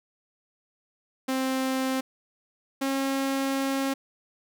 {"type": "tone pair in turn", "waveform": "sawtooth", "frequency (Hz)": [262.6, 271.1], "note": ["C4", "C#4"], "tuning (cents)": [6, -38], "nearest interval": "minor second", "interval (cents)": 56, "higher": "second", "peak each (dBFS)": -21, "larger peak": "neither", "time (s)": [[1.28, 2.01], [2.81, 3.94]], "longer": "second", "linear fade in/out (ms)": 10, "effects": []}